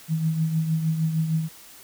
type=tone with tremolo; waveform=sine; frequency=160 Hz; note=D#3; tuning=49 cents sharp; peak=-18 dBFS; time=0.08-1.49 s; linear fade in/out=50 ms; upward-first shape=triangle; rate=6.5 Hz; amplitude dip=60%; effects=white hiss -47 dBFS RMS until 1.83 s

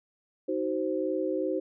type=chord; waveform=sine; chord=C diminished; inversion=first; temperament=just; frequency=314 / 376.7 / 523.3 Hz; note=Eb4 / Gb4 / C5; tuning=+16 / +31 / 0 cents; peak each=-31 dBFS; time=0.48-1.6 s; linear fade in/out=10 ms; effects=none

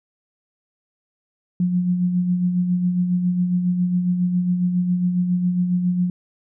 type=tone with tremolo; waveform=sine; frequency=179 Hz; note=F3; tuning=43 cents sharp; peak=-15 dBFS; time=1.6-6.1 s; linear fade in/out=2 ms; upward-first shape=sine; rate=7.3 Hz; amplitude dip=45%; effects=none

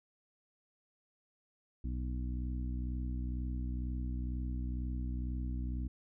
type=harmonic tone; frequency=62.1 Hz; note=B1; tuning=10 cents sharp; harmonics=1 / 2 / 3 / 4 / 5; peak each=-35 / -44 / -48 / -45 / -50 dBFS; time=1.84-5.88 s; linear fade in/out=5 ms; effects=none

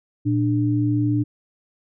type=tone pair together; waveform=sine; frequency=116.79 / 296.5 Hz; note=A#2 / D4; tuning=+4 / +17 cents; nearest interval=octave + major third; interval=1613 cents; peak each=-20 dBFS; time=0.25-1.24 s; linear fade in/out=20 ms; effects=none

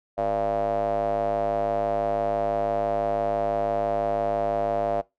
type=tone with band-pass filter; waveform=square; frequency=53 Hz; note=G#1; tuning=36 cents sharp; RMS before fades=-25 dBFS; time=0.17-5.02 s; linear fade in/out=20 ms; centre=640 Hz; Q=8; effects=noise-tail reverb RT60 0.2 s tail -21 dB re dry

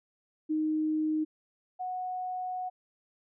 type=tone pair in turn; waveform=sine; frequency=310.4 / 735.3 Hz; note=D#4 / F#5; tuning=-4 / -11 cents; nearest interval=octave + minor third; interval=1493 cents; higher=second; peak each=-26 / -32 dBFS; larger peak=first; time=0.49-1.25 / 1.79-2.7 s; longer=second; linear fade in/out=20 ms; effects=none

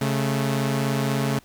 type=tone pair together; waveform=sawtooth; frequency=136.95 / 217.4 Hz; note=C#3 / A3; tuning=-21 / -21 cents; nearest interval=minor sixth; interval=800 cents; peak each=-19 / -22 dBFS; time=0.01-1.39 s; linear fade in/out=5 ms; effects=pink hiss -55 dBFS RMS until 1.44 s

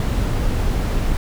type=noise; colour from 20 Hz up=brown; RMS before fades=-19 dBFS; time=0-1.17 s; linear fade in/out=2 ms; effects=none

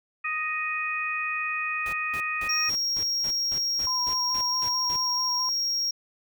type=harmonic tone; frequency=623 Hz; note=D#5; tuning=2 cents sharp; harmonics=2 / 3 / 4; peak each=-32 / -32 / -29 dBFS; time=0.24-2.7 s; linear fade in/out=10 ms
type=noise bursts; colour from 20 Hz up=pink; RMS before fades=-41 dBFS; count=12; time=1.86-4.962 s; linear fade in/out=0 ms; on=66 ms; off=210 ms
type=tone; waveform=triangle; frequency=5588 Hz; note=F8; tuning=in tune; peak=-23 dBFS; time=2.49-5.91 s; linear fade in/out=5 ms
type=tone with vibrato; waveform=sine; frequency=1000 Hz; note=B5; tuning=21 cents sharp; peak=-31 dBFS; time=3.87-5.49 s; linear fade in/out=0 ms; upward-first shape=square; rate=4.6 Hz; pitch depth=24 cents each way
effects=none

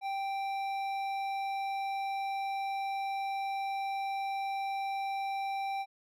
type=tone with hard clipping; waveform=sine; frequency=784 Hz; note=G5; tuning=in tune; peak=-34 dBFS; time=0.01-5.86 s; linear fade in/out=50 ms; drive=10 dB; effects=none

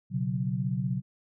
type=chord; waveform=sine; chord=B suspended second; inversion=none; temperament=equal with one note detuned; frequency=123.47 / 139.31 / 185 Hz; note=B2 / C#3 / F#3; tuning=0 / +9 / 0 cents; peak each=-31 dBFS; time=0.1-1.02 s; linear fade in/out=50 ms; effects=none

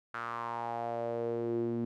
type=tone with band-pass filter sweep; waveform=sawtooth; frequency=117.3 Hz; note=A#2; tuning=11 cents sharp; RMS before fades=-35 dBFS; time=0.14-1.85 s; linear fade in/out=5 ms; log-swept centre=1400 to 270 Hz; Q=4.6; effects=none

